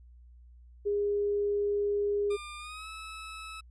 sine tone, 408.7 Hz, G#4, 28 cents flat, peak -26 dBFS, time 0.85-2.37 s, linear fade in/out 20 ms
20% pulse tone with pitch glide, 1200 to 1301.1 Hz, D6 to E6, +37 to -23 cents, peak -36 dBFS, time 2.3-3.61 s, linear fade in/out 10 ms, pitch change +140 cents, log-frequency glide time 2.58-2.88 s
effects added 60 Hz sine -51 dBFS peak until 3.7 s + resampled to 22050 Hz

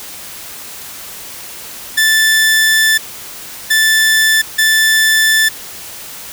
sawtooth tone bursts at uneven times, 1759 Hz, A6, 1 cent flat, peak -5 dBFS, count 3, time 1.97-2.98 / 3.7-4.42 / 4.58-5.49 s, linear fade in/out 10 ms, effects white hiss -30 dBFS RMS until 6.32 s

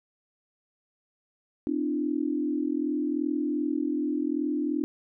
sine tone cluster, 257.6 / 298.3 / 340.9 Hz, C4 / D4 / F4, -27 / +27 / -42 cents, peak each -31 / -27 / -33 dBFS, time 1.67-4.84 s, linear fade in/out 0 ms, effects none

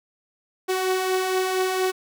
sawtooth beating tone pair, 370 / 374.3 Hz, F#4 / F#4, 0 / +20 cents, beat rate 4.3 Hz, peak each -26 / -18 dBFS, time 0.68-1.92 s, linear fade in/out 20 ms, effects none

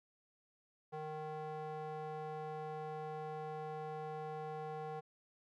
square tone with band-pass filter, 154.5 Hz, D#3, 12 cents flat, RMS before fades -44 dBFS, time 0.92-5.01 s, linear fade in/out 20 ms, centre 670 Hz, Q 2.2, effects none

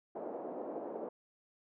white band-pass noise, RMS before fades -42 dBFS, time 0.15-1.09 s, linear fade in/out 5 ms, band 270 to 660 Hz, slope 24 dB/octave, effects none

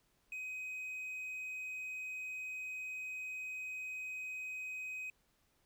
triangle tone, 2518 Hz, D#7, 20 cents sharp, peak -39 dBFS, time 0.32-5.1 s, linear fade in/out 2 ms, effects pink hiss -75 dBFS RMS until 5.65 s

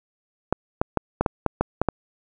clicks, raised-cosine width 1 ms, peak -5 dBFS, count 9, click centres 0.526 / 0.815 / 0.973 / 1.21 / 1.262 / 1.463 / 1.61 / 1.816 / 1.887 s, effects none

